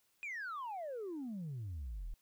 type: exponential sweep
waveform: sine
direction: down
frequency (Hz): 2500 to 34.65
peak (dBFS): -38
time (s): 0.23-2.14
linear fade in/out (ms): 0
effects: tanh soft clip ceiling -38 dBFS + white hiss -75 dBFS RMS until 2.21 s